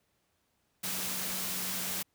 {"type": "tone in noise", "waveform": "sine", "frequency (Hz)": 186.7, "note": "F#3", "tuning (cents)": 16, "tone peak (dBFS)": -46, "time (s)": [0.83, 2.03], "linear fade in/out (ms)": 10, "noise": "white", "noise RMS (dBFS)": -35, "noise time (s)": [0.83, 2.03], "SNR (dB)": -14, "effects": ["pink hiss -75 dBFS RMS until 2.14 s", "high-pass 60 Hz 12 dB/octave"]}